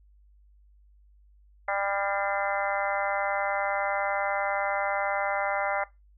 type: harmonic tone with a mistuned harmonic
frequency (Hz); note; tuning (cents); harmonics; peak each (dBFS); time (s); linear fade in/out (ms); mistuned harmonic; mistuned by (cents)
198.9; G3; +25; 3 / 4 / 5 / 6 / 7 / 8 / 9 / 10; -31 / -30 / -37 / -36 / -34 / -40 / -38 / -33; 1.68-5.84; 5; 10; +53
effects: noise-tail reverb RT60 0.2 s tail -19 dB re dry + added 50 Hz sine -55 dBFS peak until 6.17 s